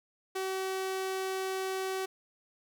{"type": "tone", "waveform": "sawtooth", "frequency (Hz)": 380, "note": "F#4", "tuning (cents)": 46, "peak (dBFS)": -28, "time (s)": [0.35, 2.06], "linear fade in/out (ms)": 10, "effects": []}